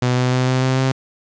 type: tone with pitch steps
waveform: sawtooth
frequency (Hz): 124.8 / 126.18 / 127.57 / 128.98 / 130.4 / 131.84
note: B2 / B2 / C3 / C3 / C3 / C3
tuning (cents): +19 / +38 / -43 / -24 / -5 / +14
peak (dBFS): -11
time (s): 0.02-0.92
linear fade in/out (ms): 5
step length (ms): 150
effects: resampled to 16000 Hz + 7-bit